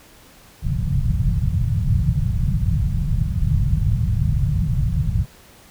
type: low-pass noise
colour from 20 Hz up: white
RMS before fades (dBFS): -19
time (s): 0.62-5.26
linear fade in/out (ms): 50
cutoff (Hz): 160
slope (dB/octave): 48
effects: pink hiss -48 dBFS RMS until 5.7 s